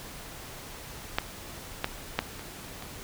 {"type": "clicks", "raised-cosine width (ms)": 0.3, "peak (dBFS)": [-8, -10, -8, -25, -24], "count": 5, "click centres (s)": [1.185, 1.844, 2.19, 2.394, 2.824], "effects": ["pink hiss -43 dBFS RMS until 3.03 s"]}